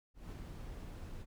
brown noise with ADSR envelope, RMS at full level -44 dBFS, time 0.14-1.26 s, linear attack 170 ms, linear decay 29 ms, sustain -2 dB, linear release 48 ms, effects none

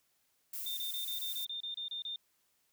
violet noise, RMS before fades -41 dBFS, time 0.53-1.45 s, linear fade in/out 5 ms
sine tone bursts, 3617 Hz, A7, 47 cents sharp, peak -37 dBFS, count 11, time 0.66-2.16 s, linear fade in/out 2 ms, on 110 ms, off 29 ms
effects white hiss -75 dBFS RMS until 2.72 s

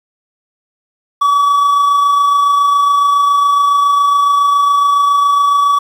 triangle tone with amplitude modulation, 1141 Hz, C#6, 50 cents sharp, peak -5 dBFS, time 1.21-5.79 s, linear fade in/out 10 ms, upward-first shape sine, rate 27.2 Hz, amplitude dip 30%, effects 7-bit

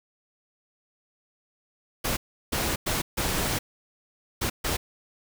pink noise bursts at uneven times, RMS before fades -27 dBFS, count 6, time 2.04-2.17 / 2.52-2.76 / 2.86-3.02 / 3.17-3.59 / 4.41-4.5 / 4.64-4.77 s, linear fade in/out 10 ms, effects none

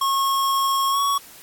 square tone with pitch glide, 1090 to 1118.7 Hz, C#6 to C#6, -29 to +15 cents, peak -19 dBFS, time 0.01-1.18 s, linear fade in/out 5 ms, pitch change +44 cents, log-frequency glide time 0.9-0.99 s, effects white hiss -45 dBFS RMS until 1.42 s + AAC 64 kbps

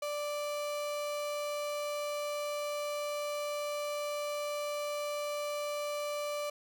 35% pulse tone, 587.3 Hz, D5, in tune, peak -32 dBFS, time 0.02-6.5 s, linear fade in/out 5 ms, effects none

